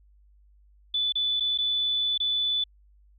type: tone with dropouts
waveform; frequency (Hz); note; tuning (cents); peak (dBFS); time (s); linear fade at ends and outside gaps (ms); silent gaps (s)
sine; 3483; A7; -18; -23; 0.94-2.64; 5; 1.123-1.154 / 1.399-1.405 / 1.577-1.585 / 2.178-2.201
effects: added 50 Hz sine -55 dBFS peak until 3.18 s